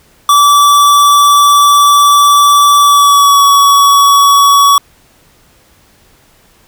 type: tone with pitch glide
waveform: square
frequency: 1156 to 1128.3 Hz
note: D6 to C#6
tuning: -28 to +30 cents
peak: -4 dBFS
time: 0.29-4.78 s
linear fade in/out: 2 ms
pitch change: -42 cents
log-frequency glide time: 2.8-3.43 s
effects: pink hiss -47 dBFS RMS until 6.67 s